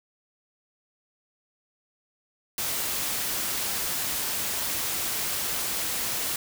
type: noise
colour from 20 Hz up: white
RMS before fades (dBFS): -29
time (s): 2.58-6.36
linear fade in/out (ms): 2
effects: none